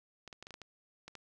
clicks, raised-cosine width 0.2 ms, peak -30 dBFS, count 9, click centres 0.277 / 0.328 / 0.426 / 0.469 / 0.507 / 0.541 / 0.617 / 1.08 / 1.153 s, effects none

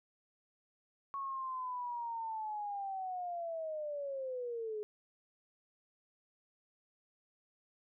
sine linear sweep, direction down, 1108.7 to 415.3 Hz, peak -37 dBFS, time 1.14-4.83 s, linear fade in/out 0 ms, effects none

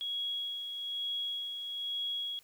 sine tone with tremolo, 3322 Hz, G#7, in tune, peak -32 dBFS, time 0.01-2.39 s, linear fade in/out 0 ms, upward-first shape sine, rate 1.1 Hz, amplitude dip 45%, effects white hiss -63 dBFS RMS until 2.43 s

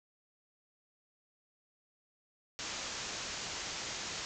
white low-pass noise, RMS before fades -41 dBFS, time 2.59-4.25 s, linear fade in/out 0 ms, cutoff 7300 Hz, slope 96 dB/octave, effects none

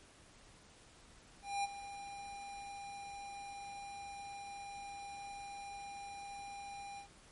square tone with ADSR envelope, 802 Hz, G5, 39 cents sharp, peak -33 dBFS, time 1.42-7.08 s, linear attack 220 ms, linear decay 23 ms, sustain -13 dB, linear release 100 ms, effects pink hiss -61 dBFS RMS until 7.31 s + MP3 48 kbps

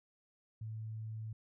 sine tone, 110 Hz, A2, in tune, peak -40 dBFS, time 0.61-1.33 s, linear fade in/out 5 ms, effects none

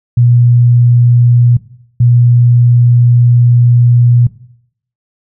sine tone pair in turn, 120.8 / 120.8 Hz, B2 / B2, -38 / -38 cents, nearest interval unison, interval 0 cents, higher neither, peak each -4 dBFS, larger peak neither, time 0.17-1.57 / 2-4.27 s, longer second, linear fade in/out 5 ms, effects noise-tail reverb RT60 0.7 s tail -17 dB re dry

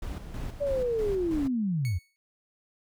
brown noise with tremolo, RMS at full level -35 dBFS, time 0.02-1.48 s, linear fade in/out 5 ms, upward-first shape square, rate 3.1 Hz, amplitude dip 50%
sine linear sweep, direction down, 583 to 77.78 Hz, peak -25 dBFS, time 0.6-1.99 s, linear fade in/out 20 ms
sawtooth tone with exponential decay, 2217 Hz, C#7, in tune, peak -33 dBFS, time 1.85-2.16 s, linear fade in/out 0 ms, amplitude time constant 66 ms
effects none

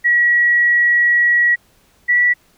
sine tone pair in turn, 1920 / 1949.1 Hz, B6 / B6, -49 / -23 cents, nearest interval unison, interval 26 cents, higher second, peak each -10 dBFS, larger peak neither, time 0.04-1.56 / 2.08-2.34 s, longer first, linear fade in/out 20 ms, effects pink hiss -55 dBFS RMS until 2.57 s

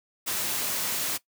white noise, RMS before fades -29 dBFS, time 0.26-1.18 s, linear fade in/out 20 ms, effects noise-tail reverb RT60 0.1 s tail -18 dB re dry + high-pass 100 Hz 12 dB/octave

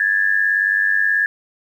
sine tone pair together, 1661.5 / 1760 Hz, G#6 / A6, 0 / 0 cents, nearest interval minor second, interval 100 cents, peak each -17 dBFS, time 0-1.26 s, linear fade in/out 2 ms, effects 8-bit

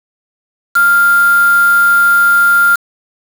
sine tone with quantisation, 1396.9 Hz, F6, in tune, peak -6 dBFS, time 0.75-2.76 s, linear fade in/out 10 ms, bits 3, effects none

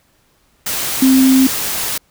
sine tone in noise, 262.9 Hz, C4, 8 cents sharp, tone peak -7 dBFS, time 1.02-1.47 s, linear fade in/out 5 ms, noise white, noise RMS -20 dBFS, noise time 0.66-1.98 s, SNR +10 dB, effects pink hiss -57 dBFS RMS until 2.1 s

